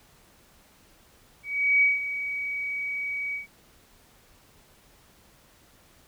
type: tone with ADSR envelope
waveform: sine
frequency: 2266 Hz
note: C#7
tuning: 37 cents sharp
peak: -16 dBFS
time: 1.43-3.47 s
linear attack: 390 ms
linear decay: 170 ms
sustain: -12 dB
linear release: 130 ms
effects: pink hiss -58 dBFS RMS until 6.07 s